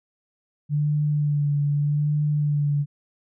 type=tone with vibrato; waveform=sine; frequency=146.83 Hz; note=D3; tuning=in tune; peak=-19 dBFS; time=0.69-2.86 s; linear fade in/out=50 ms; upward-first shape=sine; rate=0.82 Hz; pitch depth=27 cents each way; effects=none